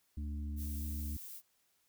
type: harmonic tone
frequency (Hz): 73.42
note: D2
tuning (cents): 0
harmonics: 1 / 3 / 4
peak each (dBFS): -37 / -47 / -52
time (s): 0.17-1.17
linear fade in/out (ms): 5
type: noise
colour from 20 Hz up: violet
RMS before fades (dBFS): -48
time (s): 0.56-1.42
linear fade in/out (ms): 50
effects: white hiss -75 dBFS RMS until 1.88 s